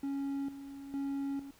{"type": "tone with tremolo", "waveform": "triangle", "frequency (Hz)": 277.2, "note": "C#4", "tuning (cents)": 0, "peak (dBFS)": -31, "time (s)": [0.03, 1.51], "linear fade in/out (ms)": 5, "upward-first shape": "square", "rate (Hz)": 1.1, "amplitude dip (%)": 70, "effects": ["pink hiss -62 dBFS RMS until 1.59 s"]}